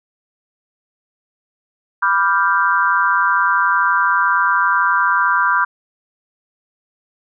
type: chord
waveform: sine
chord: G dominant seventh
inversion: first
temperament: equal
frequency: 987.8 / 1174.7 / 1396.9 / 1568 Hz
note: B5 / D6 / F6 / G6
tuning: 0 / 0 / 0 / 0 cents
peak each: -18 dBFS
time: 2.02-5.65 s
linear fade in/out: 10 ms
effects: none